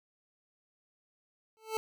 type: tone with exponential growth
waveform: 25% pulse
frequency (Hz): 440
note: A4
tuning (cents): 0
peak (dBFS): -24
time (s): 1.57-1.77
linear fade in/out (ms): 0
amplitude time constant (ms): 42
effects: none